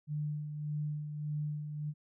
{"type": "tone with tremolo", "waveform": "sine", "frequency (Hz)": 149.6, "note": "D3", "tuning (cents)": 32, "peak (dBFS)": -32, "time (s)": [0.07, 1.94], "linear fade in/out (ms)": 50, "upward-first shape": "sine", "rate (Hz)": 1.7, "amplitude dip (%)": 50, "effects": []}